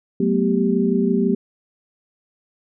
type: tone cluster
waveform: sine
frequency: 187.1 / 218.9 / 245.2 / 391.8 Hz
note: F#3 / A3 / B3 / G4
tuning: +20 / -9 / -12 / -1 cents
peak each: -21 dBFS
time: 0.2-1.35 s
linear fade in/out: 5 ms
effects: none